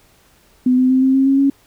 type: tone with pitch steps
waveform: sine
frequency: 252.4 / 256.2 / 260.1 / 264 / 268 / 272.1 / 276.2 Hz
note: B3 / C4 / C4 / C4 / C4 / C#4 / C#4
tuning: +38 / -36 / -10 / +16 / +42 / -32 / -6 cents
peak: -10 dBFS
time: 0.66-1.5 s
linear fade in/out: 5 ms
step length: 120 ms
effects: pink hiss -53 dBFS RMS until 1.66 s